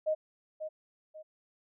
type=tone with echo; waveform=sine; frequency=622.3 Hz; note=D#5; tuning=in tune; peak=-26 dBFS; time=0.06-0.15 s; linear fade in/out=20 ms; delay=540 ms; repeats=2; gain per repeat=-9 dB; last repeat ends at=1.23 s; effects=none